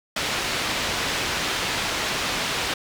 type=low-pass noise; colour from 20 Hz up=white; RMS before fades=-26 dBFS; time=0.16-2.74 s; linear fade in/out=5 ms; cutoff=3900 Hz; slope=12 dB/octave; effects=none